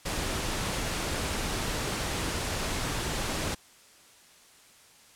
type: noise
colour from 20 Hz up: pink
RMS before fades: -31 dBFS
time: 0.05-3.55 s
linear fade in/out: 10 ms
effects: white hiss -56 dBFS RMS until 5.15 s + low-pass 10000 Hz 12 dB/octave